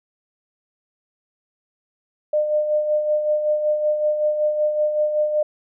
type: tone with tremolo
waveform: sine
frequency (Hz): 604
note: D5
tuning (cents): +48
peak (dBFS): -15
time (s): 2.33-5.43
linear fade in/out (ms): 5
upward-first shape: sine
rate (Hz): 5.3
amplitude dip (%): 50
effects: none